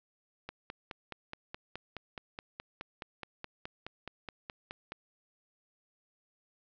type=click train; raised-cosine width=0.3 ms; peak=-24 dBFS; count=22; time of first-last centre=0.49-4.92 s; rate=4.74 Hz; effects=low-pass 5000 Hz 12 dB/octave